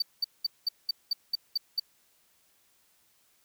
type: tone bursts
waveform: triangle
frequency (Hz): 4601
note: D8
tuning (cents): -36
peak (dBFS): -23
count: 9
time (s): 0-1.798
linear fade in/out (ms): 5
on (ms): 22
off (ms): 200
effects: white hiss -67 dBFS RMS until 3.44 s